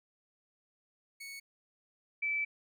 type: tone pair in turn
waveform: sawtooth / sine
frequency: 2217 / 2314 Hz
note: C#7 / D7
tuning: 0 / -26 cents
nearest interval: minor second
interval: 74 cents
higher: second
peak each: -40 / -30 dBFS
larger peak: second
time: 1.2-1.4 / 2.22-2.45 s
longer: second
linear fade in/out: 10 ms
effects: none